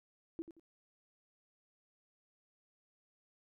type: tone with echo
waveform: sine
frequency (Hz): 330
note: E4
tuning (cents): +2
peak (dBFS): -37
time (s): 0.39-0.42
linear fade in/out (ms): 0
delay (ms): 88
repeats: 2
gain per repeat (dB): -11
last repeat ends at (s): 0.596
effects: none